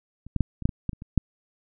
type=clicks; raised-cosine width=5 ms; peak=-29 / -12 / -8 / -22 / -7 / -19 / -14 / -26 / -26 / -6 dBFS; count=10; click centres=0.266 / 0.363 / 0.407 / 0.623 / 0.655 / 0.692 / 0.893 / 0.932 / 1.021 / 1.177 s; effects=none